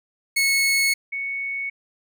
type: tone pair in turn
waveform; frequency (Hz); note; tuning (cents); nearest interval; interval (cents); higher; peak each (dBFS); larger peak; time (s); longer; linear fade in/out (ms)
sawtooth / sine; 2195 / 2218; C#7 / C#7; -18 / 0; unison; 18; second; -14 / -25; first; 0.36-0.94 / 1.12-1.7; neither; 10
effects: none